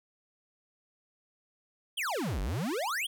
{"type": "exponential two-way sweep", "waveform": "square", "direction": "down then up", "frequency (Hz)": [3426, 43.65, 3426], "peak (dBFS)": -31, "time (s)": [1.97, 3.07], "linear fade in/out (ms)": 10, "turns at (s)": 2.41, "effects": []}